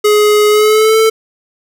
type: tone with pitch glide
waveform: square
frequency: 419.8 to 442.5 Hz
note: G#4 to A4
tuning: +19 to +10 cents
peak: -7 dBFS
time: 0.04-1.1 s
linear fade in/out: 10 ms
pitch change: +91 cents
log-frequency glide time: 0.49-0.98 s
effects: none